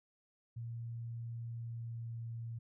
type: tone with pitch glide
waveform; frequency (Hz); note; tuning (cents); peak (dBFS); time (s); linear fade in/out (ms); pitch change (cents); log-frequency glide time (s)
sine; 116.54 to 115.53; A#2 to A#2; 0 to -15; -40; 0.56-2.59; 10; -15; 1.5-2.2
effects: none